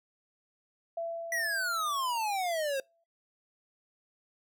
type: tone with exponential decay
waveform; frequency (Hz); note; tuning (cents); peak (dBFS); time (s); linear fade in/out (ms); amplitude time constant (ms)
sine; 670; E5; +28; -31; 0.97-3.04; 5; 450
type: exponential sweep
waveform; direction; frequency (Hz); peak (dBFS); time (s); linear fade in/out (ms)
square; down; 1975.5 to 527; -30; 1.32-2.8; 2
effects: noise-tail reverb RT60 0.2 s tail -24 dB re dry